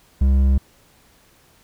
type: tone with hard clipping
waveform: sine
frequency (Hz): 67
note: C2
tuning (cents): +42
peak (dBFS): -14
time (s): 0.21-0.58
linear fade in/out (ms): 5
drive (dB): 6
effects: pink hiss -55 dBFS RMS until 1.63 s